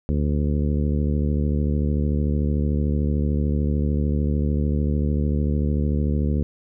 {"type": "harmonic tone", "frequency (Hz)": 73.42, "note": "D2", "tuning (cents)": 0, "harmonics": [1, 2, 3, 4, 5, 6, 7], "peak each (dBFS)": [-21, -25, -26, -32, -35, -35, -38], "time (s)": [0.09, 6.43], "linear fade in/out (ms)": 0, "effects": []}